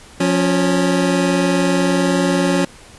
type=tone pair together; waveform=25% pulse; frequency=178.15 / 277.2 Hz; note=F3 / C#4; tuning=+35 / 0 cents; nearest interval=minor sixth; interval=765 cents; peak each=-13 dBFS; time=0.2-2.65 s; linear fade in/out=5 ms; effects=pink hiss -42 dBFS RMS until 2.98 s + resampled to 24000 Hz